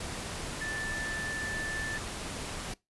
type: tone in noise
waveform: sine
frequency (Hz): 1760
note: A6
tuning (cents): 0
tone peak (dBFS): -34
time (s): 0.61-1.98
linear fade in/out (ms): 5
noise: pink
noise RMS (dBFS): -38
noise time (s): 0-2.74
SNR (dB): +1
effects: noise-tail reverb RT60 0.2 s tail -22 dB re dry + resampled to 24000 Hz